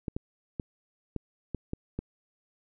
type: clicks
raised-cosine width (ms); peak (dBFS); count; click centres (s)
3; -19; 7; 0.082 / 0.165 / 0.598 / 1.163 / 1.547 / 1.734 / 1.99
effects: none